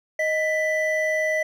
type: tone pair together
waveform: triangle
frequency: 624.9 / 1984 Hz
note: D#5 / B6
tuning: +7 / +7 cents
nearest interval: octave + minor sixth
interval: 2000 cents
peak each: -21 / -22 dBFS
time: 0.19-1.43 s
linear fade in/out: 5 ms
effects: none